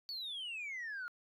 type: exponential sweep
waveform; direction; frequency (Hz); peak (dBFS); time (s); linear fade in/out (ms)
sine; down; 4565 to 1396.9; -38; 0.09-1.08; 0
effects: tanh soft clip ceiling -38 dBFS + 13-bit